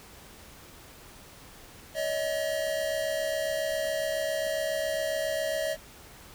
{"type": "tone pair together", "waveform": "square", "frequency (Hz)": [568.7, 636], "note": ["C#5", "D#5"], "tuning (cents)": [44, 38], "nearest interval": "major second", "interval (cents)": 194, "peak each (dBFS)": [-33, -30], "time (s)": [1.94, 5.77], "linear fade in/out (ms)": 50, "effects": ["pink hiss -50 dBFS RMS until 6.34 s"]}